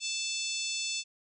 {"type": "harmonic tone", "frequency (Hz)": 880, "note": "A5", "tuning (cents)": 0, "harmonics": [3, 4, 5, 6, 7, 8, 9], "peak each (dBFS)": [-37, -38, -39, -40, -40, -41, -42], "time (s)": [0, 1.04], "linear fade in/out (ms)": 50, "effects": []}